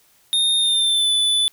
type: tone with pitch glide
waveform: square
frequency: 3670 to 3488 Hz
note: A#7 to A7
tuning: -28 to -16 cents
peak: -16 dBFS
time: 0.33-1.48 s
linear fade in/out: 0 ms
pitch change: -88 cents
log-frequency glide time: 0.57-1.12 s
effects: white hiss -57 dBFS RMS until 1.52 s